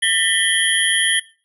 sine tone cluster, 1797 / 1965 / 3083 / 3285 / 10470 Hz, A6 / B6 / G7 / G#7 / E9, +36 / -9 / -29 / -20 / -13 cents, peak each -21 dBFS, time 0.02-1.2 s, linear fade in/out 10 ms, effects noise-tail reverb RT60 0.4 s tail -20 dB re dry

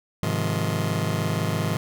sawtooth chord, F minor seventh, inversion first, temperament just, 104.77 / 130.96 / 157.15 / 174.61 Hz, Ab2 / C3 / Eb3 / F3, +16 / +2 / +18 / 0 cents, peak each -23 / -26 / -23 / -26 dBFS, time 0.23-1.77 s, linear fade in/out 0 ms, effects none

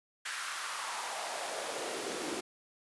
pink noise with high-pass filter sweep, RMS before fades -38 dBFS, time 0.25-2.41 s, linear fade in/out 10 ms, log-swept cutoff 1600 to 300 Hz, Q 2.3, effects resampled to 24000 Hz

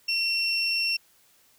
sine tone pair together, 2722 / 5444 Hz, F7 / F8, -45 / -45 cents, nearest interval octave, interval 1200 cents, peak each -24 dBFS, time 0.08-0.97 s, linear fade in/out 10 ms, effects tanh soft clip ceiling -20 dBFS + white hiss -61 dBFS RMS until 1.58 s

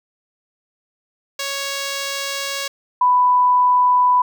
5% pulse / sine tone pair in turn, 554.4 / 993 Hz, C#5 / B5, 0 / +9 cents, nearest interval minor seventh, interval 1009 cents, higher second, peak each -11 dBFS, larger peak neither, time 1.39-2.68 / 3.01-4.22 s, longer first, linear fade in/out 5 ms, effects none

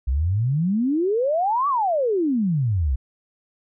sine exponential two-way sweep, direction up then down, 60.2 to 1174.7 to 60.2 Hz, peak -18 dBFS, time 0.07-2.96 s, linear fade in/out 10 ms, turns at 1.68 s, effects none

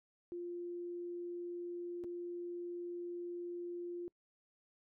sine tone with dropouts, 349.2 Hz, F4, in tune, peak -40 dBFS, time 0.32-4.08 s, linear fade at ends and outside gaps 0 ms, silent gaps 2.038-2.044 s, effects noise-tail reverb RT60 0.1 s tail -26 dB re dry

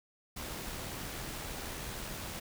pink noise with amplitude modulation, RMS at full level -40 dBFS, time 0.36-2.4 s, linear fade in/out 10 ms, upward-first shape sine, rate 81.1 Hz, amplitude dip 25%, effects none

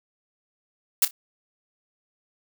blue noise with echo, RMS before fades -18 dBFS, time 1.02-1.05 s, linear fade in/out 2 ms, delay 30 ms, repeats 2, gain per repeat -14 dB, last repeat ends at 1.11 s, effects none

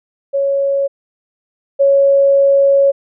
sine tone pair in turn, 554.4 / 554.4 Hz, C#5 / C#5, 0 / 0 cents, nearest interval unison, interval 0 cents, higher neither, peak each -12 / -7 dBFS, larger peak second, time 0.33-0.88 / 1.79-2.92 s, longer second, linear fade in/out 20 ms, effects none

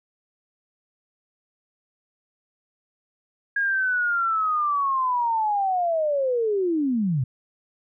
sine linear sweep, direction down, 1642 to 118.3 Hz, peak -20 dBFS, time 3.56-7.24 s, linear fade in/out 5 ms, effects none

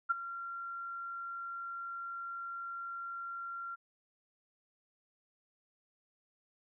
sine tone with ADSR envelope, 1376 Hz, F6, 26 cents flat, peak -24 dBFS, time 0.09-3.76 s, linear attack 19 ms, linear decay 18 ms, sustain -15 dB, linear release 21 ms, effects none

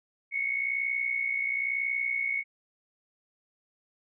sine tone pair together, 2156 / 2217 Hz, C#7 / C#7, -49 / 0 cents, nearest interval unison, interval 49 cents, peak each -33 / -28 dBFS, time 0.31-2.44 s, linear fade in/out 50 ms, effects none

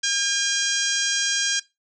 harmonic tone, 807 Hz, G#5, 50 cents flat, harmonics 2 / 3 / 4 / 5 / 6 / 7 / 8 / 9 / 10, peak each -27 / -33 / -26 / -33 / -28 / -28 / -29 / -35 / -36 dBFS, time 0.03-1.6 s, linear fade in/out 10 ms, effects noise-tail reverb RT60 0.2 s tail -19 dB re dry

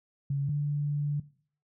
sine tone pair in turn, 140 / 145.82 Hz, C#3 / D3, +18 / -12 cents, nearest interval minor second, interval 70 cents, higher second, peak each -26 dBFS, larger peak neither, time 0.3-0.49 / 0.49-1.2 s, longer second, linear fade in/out 5 ms, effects noise-tail reverb RT60 0.5 s tail -19 dB re dry

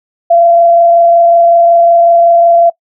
sine tone with frequency modulation, 682 Hz, F5, 41 cents flat, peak -3 dBFS, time 0.3-2.7 s, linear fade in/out 10 ms, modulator 25.4 Hz, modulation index 0.3, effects noise-tail reverb RT60 0.1 s tail -22 dB re dry

